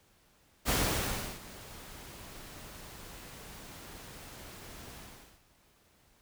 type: noise with ADSR envelope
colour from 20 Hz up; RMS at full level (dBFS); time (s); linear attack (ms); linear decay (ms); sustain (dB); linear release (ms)
pink; -28; 0.65-5.43; 46; 690; -20; 470
effects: pink hiss -66 dBFS RMS until 6.21 s